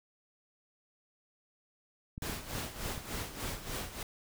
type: clicks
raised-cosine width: 5 ms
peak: -28 dBFS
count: 5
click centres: 2.179 / 2.225 / 2.297 / 2.86 / 2.978 s
type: noise with tremolo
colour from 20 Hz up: pink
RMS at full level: -37 dBFS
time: 2.22-4.03 s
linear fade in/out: 2 ms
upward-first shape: sine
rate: 3.4 Hz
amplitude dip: 70%
effects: none